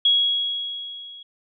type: tone with level ramp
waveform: sine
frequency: 3322 Hz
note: G#7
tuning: in tune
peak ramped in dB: -13 to -39 dBFS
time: 0.05-1.23 s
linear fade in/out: 5 ms
effects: none